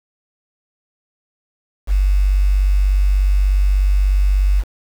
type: tone with quantisation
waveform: sine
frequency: 48.31 Hz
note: G1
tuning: 25 cents flat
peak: -11 dBFS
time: 1.87-4.64 s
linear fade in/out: 50 ms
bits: 6
effects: none